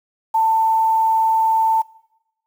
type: tone with quantisation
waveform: sine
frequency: 891 Hz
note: A5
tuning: 22 cents sharp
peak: -13 dBFS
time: 0.34-1.82 s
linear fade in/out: 10 ms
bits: 7
effects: noise-tail reverb RT60 0.9 s tail -21 dB re dry